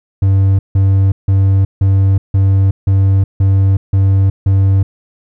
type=tone bursts; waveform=triangle; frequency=97 Hz; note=G2; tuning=18 cents flat; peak=-5 dBFS; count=9; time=0.22-4.83 s; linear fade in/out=5 ms; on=370 ms; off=160 ms; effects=none